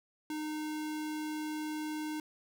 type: tone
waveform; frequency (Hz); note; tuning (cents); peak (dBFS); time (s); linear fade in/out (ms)
square; 306.6; D#4; -25; -36; 0.3-2.2; 2
effects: none